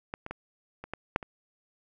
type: clicks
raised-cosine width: 0.5 ms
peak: -19 / -23 / -21 / -25 / -19 / -9 / -25 dBFS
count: 7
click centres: 0.139 / 0.264 / 0.31 / 0.84 / 0.936 / 1.161 / 1.228 s
effects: none